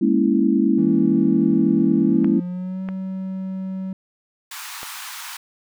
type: chord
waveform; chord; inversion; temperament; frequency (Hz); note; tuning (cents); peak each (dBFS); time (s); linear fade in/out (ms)
sine; A# half-diminished seventh; third; equal with one note detuned; 204.2 / 233.1 / 277.2 / 329.6; G#3 / A#3 / C#4 / E4; -29 / 0 / 0 / 0; -20; 0.01-2.4; 10
type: tone with pitch glide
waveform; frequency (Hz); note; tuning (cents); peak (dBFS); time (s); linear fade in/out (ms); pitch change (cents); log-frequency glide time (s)
triangle; 164.81 to 189.32; E3 to F#3; 0 to +40; -23; 0.78-3.93; 2; +240; 1.97-2.83
type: clicks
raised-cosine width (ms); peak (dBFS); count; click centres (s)
0.5; -18; 3; 2.245 / 2.888 / 4.831
type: high-pass noise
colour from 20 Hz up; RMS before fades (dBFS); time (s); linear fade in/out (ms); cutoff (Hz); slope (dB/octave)
pink; -34; 4.51-5.37; 5; 890; 48
effects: none